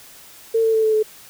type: tone with pitch steps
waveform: sine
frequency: 452 / 446.8 / 441.7 / 436.6 / 431.6 Hz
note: A4 / A4 / A4 / A4 / A4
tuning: +47 / +27 / +7 / -13 / -33 cents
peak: -14 dBFS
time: 0.54-1.03 s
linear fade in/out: 10 ms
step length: 98 ms
effects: white hiss -44 dBFS RMS until 1.29 s